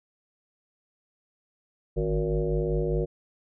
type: tone with frequency modulation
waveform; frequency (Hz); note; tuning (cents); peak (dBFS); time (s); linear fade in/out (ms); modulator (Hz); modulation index
sine; 260; C4; -11; -23; 1.96-3.06; 20; 103; 2.6
effects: none